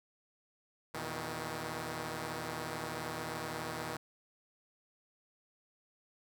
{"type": "tone cluster", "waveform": "5% pulse", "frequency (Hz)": [84.8, 120.6, 158], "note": ["E2", "B2", "D#3"], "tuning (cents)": [50, -41, 27], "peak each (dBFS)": [-36, -31, -29], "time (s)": [0.94, 3.97], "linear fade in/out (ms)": 5, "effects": []}